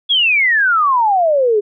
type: exponential sweep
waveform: sine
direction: down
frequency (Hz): 3415 to 401.1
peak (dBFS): -10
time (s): 0.09-1.61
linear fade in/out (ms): 20
effects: none